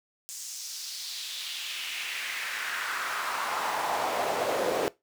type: noise with high-pass filter sweep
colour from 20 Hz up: brown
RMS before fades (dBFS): -32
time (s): 0.29-4.88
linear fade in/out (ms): 0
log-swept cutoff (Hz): 6900 to 450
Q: 2.4
effects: noise-tail reverb RT60 0.2 s tail -20 dB re dry